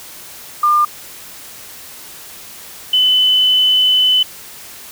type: tone pair in turn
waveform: sine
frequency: 1200 / 3017 Hz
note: D6 / F#7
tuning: +37 / +33 cents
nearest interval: octave + major third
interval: 1596 cents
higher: second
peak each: -9 dBFS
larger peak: neither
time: 0.63-0.85 / 2.93-4.23 s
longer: second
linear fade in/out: 5 ms
effects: white hiss -35 dBFS RMS until 4.91 s

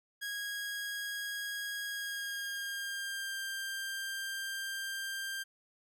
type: tone with pitch glide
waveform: sawtooth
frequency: 1645 to 1586.2 Hz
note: G#6 to G6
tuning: -17 to +20 cents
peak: -33 dBFS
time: 0.21-5.44 s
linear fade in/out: 20 ms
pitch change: -63 cents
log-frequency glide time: 1.87-3.38 s
effects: none

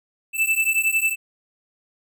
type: beating tone pair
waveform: square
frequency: 2639 / 2650 Hz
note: E7 / E7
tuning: +1 / +9 cents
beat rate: 11 Hz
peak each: -22 dBFS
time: 0.33-1.16 s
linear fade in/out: 50 ms
effects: none

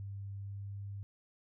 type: tone with pitch glide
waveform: sine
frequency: 99.2 to 99.89 Hz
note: G2 to G2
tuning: +21 to +33 cents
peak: -40 dBFS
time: 0-1.03 s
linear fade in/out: 0 ms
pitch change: +12 cents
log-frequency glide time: 0.42-0.6 s
effects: none

